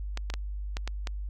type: clicks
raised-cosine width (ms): 0.2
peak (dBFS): -17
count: 6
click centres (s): 0.174 / 0.301 / 0.339 / 0.769 / 0.876 / 1.072
effects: added 50 Hz sine -32 dBFS peak until 1.29 s